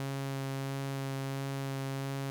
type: tone with vibrato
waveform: sawtooth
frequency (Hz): 136.3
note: C#3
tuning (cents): -29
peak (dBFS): -30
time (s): 0-2.3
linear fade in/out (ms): 0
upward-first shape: sine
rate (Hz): 1.5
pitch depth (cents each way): 10
effects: none